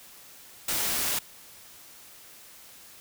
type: noise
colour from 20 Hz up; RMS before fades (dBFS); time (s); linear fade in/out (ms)
white; -28; 0.68-1.19; 5
effects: white hiss -50 dBFS RMS until 3 s